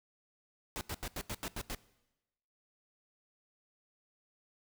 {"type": "noise bursts", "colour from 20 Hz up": "pink", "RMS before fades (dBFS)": -39, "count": 8, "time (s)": [0.76, 1.748], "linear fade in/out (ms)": 0, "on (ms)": 50, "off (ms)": 84, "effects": ["noise-tail reverb RT60 1.0 s tail -20 dB re dry"]}